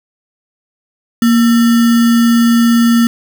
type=tone with sample-and-hold; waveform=sine; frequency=233.8 Hz; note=A#3; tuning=5 cents sharp; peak=-6 dBFS; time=1.22-3.07 s; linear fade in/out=2 ms; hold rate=1575 Hz; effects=none